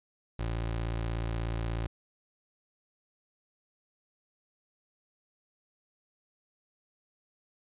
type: tone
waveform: 25% pulse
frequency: 56.6 Hz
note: A1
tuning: 50 cents sharp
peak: -27 dBFS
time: 0.39-1.87 s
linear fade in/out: 5 ms
effects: resampled to 8000 Hz